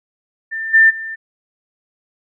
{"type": "tone with level steps", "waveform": "sine", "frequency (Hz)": 1790, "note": "A6", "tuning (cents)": 29, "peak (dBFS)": [-21, -6, -24], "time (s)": [0.51, 1.16], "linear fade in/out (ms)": 20, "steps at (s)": [0.73, 0.89], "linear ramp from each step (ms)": 20, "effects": []}